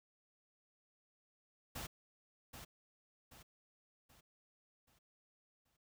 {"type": "noise with echo", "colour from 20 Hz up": "pink", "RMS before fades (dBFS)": -45, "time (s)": [1.75, 1.87], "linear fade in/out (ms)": 10, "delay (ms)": 780, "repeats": 5, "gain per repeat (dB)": -7, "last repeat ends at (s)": 5.77, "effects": []}